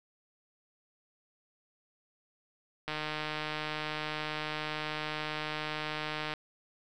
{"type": "click train", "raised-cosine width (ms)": 0.3, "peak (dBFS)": -19, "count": 530, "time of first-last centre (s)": [2.88, 6.338], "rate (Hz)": 153, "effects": []}